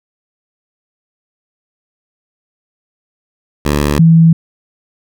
10% pulse / sine tone pair in turn, 73.1 / 164.1 Hz, D2 / E3, -7 / -8 cents, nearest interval octave + major second, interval 1399 cents, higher second, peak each -3 dBFS, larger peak neither, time 3.65-3.99 / 3.99-4.33 s, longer neither, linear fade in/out 5 ms, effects none

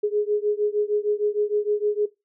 sine beating tone pair, 414.7 / 421.2 Hz, G#4 / G#4, -3 / +24 cents, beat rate 6.5 Hz, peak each -23 dBFS, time 0.03-2.06 s, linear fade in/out 10 ms, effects noise-tail reverb RT60 0.2 s tail -18 dB re dry

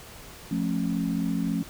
sine chord, F augmented, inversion none, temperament just, 174.61 / 218.3 / 272.8 Hz, F3 / A3 / C#4, 0 / -13 / -28 cents, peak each -28 / -29 / -29 dBFS, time 0.51-1.63 s, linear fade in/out 5 ms, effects pink hiss -45 dBFS RMS until 1.69 s

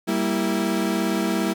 35% pulse chord, E diminished, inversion first, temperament equal, 196 / 233.1 / 329.6 Hz, G3 / Bb3 / E4, 0 / 0 / 0 cents, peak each -23 / -25 / -23 dBFS, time 0.07-1.54 s, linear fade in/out 20 ms, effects none

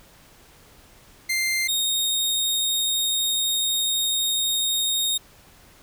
sawtooth tone pair in turn, 2093 / 3712 Hz, C7 / A#7, 0 / -8 cents, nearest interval minor seventh, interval 992 cents, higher second, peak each -18 dBFS, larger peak neither, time 1.29-1.68 / 1.68-5.18 s, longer second, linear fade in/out 10 ms, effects pink hiss -52 dBFS RMS until 5.82 s

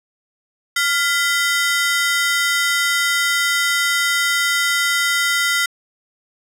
sawtooth ring-modulated tone, 1703 Hz, G#6, 43 cents sharp, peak -9 dBFS, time 0.76-5.66 s, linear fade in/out 5 ms, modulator 304 Hz, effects low-pass 12000 Hz 12 dB/octave

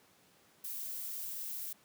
violet noise, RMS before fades -41 dBFS, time 0.64-1.73 s, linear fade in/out 5 ms, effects pink hiss -65 dBFS RMS until 1.84 s + high-pass 150 Hz 12 dB/octave

